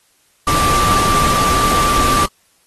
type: tone in noise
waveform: sine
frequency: 1174.7 Hz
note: D6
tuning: in tune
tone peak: -14 dBFS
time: 0.47-2.26 s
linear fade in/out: 5 ms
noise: pink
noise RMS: -18 dBFS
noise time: 0.47-2.26 s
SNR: +1 dB
effects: white hiss -57 dBFS RMS until 2.66 s + AAC 32 kbps